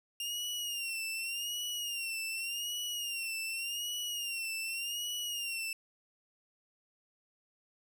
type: tone with vibrato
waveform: sawtooth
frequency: 2794 Hz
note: F7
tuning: in tune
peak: -32 dBFS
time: 0.2-5.73 s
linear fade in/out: 2 ms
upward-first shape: sine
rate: 0.86 Hz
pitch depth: 87 cents each way
effects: none